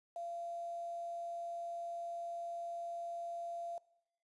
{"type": "tone with quantisation", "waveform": "sine", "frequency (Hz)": 685, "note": "F5", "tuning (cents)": -34, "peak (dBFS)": -40, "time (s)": [0.16, 3.78], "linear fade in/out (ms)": 2, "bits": 10, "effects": ["noise-tail reverb RT60 0.8 s tail -21 dB re dry", "resampled to 24000 Hz"]}